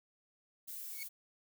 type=noise; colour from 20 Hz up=violet; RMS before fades=-45 dBFS; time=0.67-1.09 s; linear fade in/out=20 ms
type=tone with exponential growth; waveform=sawtooth; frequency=2217 Hz; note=C#7; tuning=in tune; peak=-36 dBFS; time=0.89-1.03 s; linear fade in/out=2 ms; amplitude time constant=30 ms
effects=none